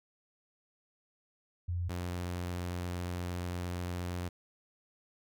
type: tone pair in turn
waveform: sine / sawtooth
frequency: 87.7 / 88.62 Hz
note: F2 / F2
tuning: +8 / +26 cents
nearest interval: unison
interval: 18 cents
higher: second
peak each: -31 / -31 dBFS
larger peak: neither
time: 1.68-1.89 / 1.89-4.29 s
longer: second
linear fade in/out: 10 ms
effects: none